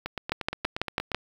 two click trains, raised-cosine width 0.3 ms, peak -9 / -15 dBFS, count 6 / 10, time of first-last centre 0.32-1.146 / 0.06-1.118 s, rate 6.05 / 8.51 Hz, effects 7-bit

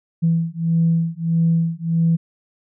sine beating tone pair, 164.81 / 166.41 Hz, E3 / E3, 0 / +17 cents, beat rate 1.6 Hz, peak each -18 dBFS, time 0.22-2.17 s, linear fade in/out 20 ms, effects tanh soft clip ceiling -8 dBFS

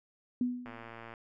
sine tone with exponential decay, 246.9 Hz, B3, in tune, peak -25 dBFS, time 0.41-0.92 s, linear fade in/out 2 ms, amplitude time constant 110 ms
click train, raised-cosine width 0.5 ms, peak -31 dBFS, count 56, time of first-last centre 0.66-1.138 s, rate 115 Hz
effects none

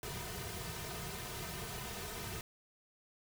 pink noise with comb filter, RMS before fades -43 dBFS, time 0.03-2.41 s, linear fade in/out 2 ms, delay 3.6 ms, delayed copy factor -0.9, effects none

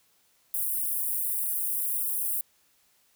white high-pass noise, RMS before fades -29 dBFS, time 0.54-2.41 s, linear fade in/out 2 ms, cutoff 9400 Hz, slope 48 dB/octave, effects white hiss -66 dBFS RMS until 3.15 s

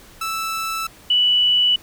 sawtooth / sine tone pair in turn, 1318.5 / 2960 Hz, E6 / F#7, 0 / 0 cents, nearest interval octave + major second, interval 1400 cents, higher second, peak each -19 / -13 dBFS, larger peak second, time 0.21-0.87 / 1.1-1.76 s, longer neither, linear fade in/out 5 ms, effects pink hiss -46 dBFS RMS until 1.82 s

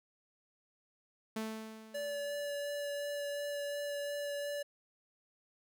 sawtooth tone with exponential decay, 220 Hz, A3, in tune, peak -31 dBFS, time 1.36-2.56 s, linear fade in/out 5 ms, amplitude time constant 260 ms
square tone with vibrato, 576 Hz, D5, 34 cents flat, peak -37 dBFS, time 1.94-4.63 s, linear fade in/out 10 ms, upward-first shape sine, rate 2.8 Hz, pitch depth 10 cents each way
effects none

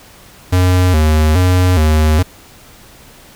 square tone with vibrato, 84 Hz, E2, 33 cents sharp, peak -9 dBFS, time 0.52-2.23 s, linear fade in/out 10 ms, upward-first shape square, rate 1.2 Hz, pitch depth 140 cents each way, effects pink hiss -41 dBFS RMS until 3.35 s

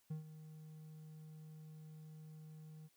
triangle tone with ADSR envelope, 155.8 Hz, D#3, 3 cents sharp, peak -37 dBFS, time 0.1-2.89 s, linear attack 10 ms, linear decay 120 ms, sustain -13 dB, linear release 33 ms, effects white hiss -75 dBFS RMS until 2.96 s

